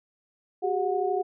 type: tone cluster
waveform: sine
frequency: 372.4 / 404.8 / 728 Hz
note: F#4 / G#4 / F#5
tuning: +11 / -44 / -28 cents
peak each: -28 dBFS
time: 0.62-1.23 s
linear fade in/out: 20 ms
effects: none